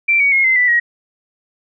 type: tone with pitch steps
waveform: sine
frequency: 2349 / 2251 / 2157 / 2066 / 1979.8 / 1897 Hz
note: D7 / C#7 / C#7 / C7 / B6 / A#6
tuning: 0 / +26 / -48 / -22 / +4 / +30 cents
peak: -10 dBFS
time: 0.08-0.8 s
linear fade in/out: 10 ms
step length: 120 ms
effects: none